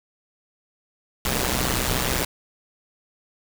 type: noise with amplitude modulation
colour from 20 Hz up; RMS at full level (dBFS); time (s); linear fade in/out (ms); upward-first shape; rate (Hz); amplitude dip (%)
pink; -20; 1.25-2.25; 2; sine; 127; 85
effects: none